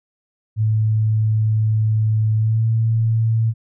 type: tone with pitch glide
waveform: sine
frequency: 109 to 112.65 Hz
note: A2 to A2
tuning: -16 to +41 cents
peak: -14 dBFS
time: 0.56-3.54 s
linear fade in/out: 50 ms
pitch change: +57 cents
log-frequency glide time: 2.37-2.66 s
effects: none